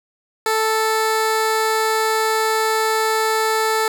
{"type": "tone", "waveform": "15% pulse", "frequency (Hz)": 440, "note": "A4", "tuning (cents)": 0, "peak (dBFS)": -10, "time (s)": [0.46, 3.88], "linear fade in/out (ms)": 2, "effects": []}